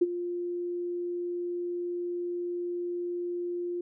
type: tone with ADSR envelope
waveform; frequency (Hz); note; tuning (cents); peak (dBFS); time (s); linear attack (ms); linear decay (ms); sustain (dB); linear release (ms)
sine; 350.8; F4; +8; -17; 0.01-3.81; 10; 34; -13; 4
effects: none